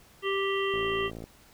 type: harmonic tone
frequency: 392 Hz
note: G4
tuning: in tune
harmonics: 1 / 3 / 5 / 7 / 8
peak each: -28 / -33 / -35 / -36 / -37 dBFS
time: 0.22-1.11 s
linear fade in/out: 50 ms
type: click train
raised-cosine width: 2 ms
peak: -27 dBFS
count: 29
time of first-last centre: 0.74-1.24 s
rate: 56 Hz
effects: pink hiss -57 dBFS RMS until 1.53 s